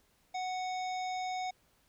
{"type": "harmonic tone", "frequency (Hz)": 740, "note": "F#5", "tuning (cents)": 0, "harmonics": [1, 3, 5, 7, 9], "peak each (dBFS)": [-34, -44, -48, -51, -53], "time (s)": [0.34, 1.51], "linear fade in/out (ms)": 10, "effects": ["pink hiss -70 dBFS RMS until 1.88 s"]}